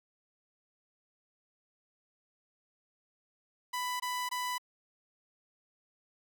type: tone bursts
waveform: sawtooth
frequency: 994 Hz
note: B5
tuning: 11 cents sharp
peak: -29 dBFS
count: 3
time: 3.73-4.582 s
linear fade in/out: 10 ms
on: 270 ms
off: 21 ms
effects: 11-bit